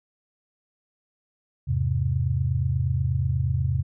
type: chord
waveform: sine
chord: E augmented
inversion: none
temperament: equal with one note detuned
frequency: 82.41 / 102.57 / 130.81 Hz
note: E2 / G#2 / B#2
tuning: 0 / -21 / 0 cents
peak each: -26 / -27 / -24 dBFS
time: 1.67-3.83 s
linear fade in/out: 20 ms
effects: none